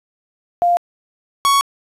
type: tone pair in turn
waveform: sine / 45% pulse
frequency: 698.5 / 1113.6 Hz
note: F5 / C#6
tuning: 0 / +8 cents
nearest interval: minor sixth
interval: 808 cents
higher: second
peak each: -11 dBFS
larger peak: neither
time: 0.62-0.77 / 1.45-1.61 s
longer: second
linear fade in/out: 0 ms
effects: resampled to 32000 Hz + 8-bit